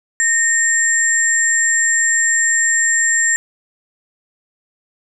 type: tone pair together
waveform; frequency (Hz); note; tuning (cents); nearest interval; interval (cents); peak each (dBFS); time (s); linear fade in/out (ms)
sine; 1837 / 7393; A#6 / A#8; -26 / -15; 2 octaves; 2411; -15; 0.2-3.36; 0
effects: none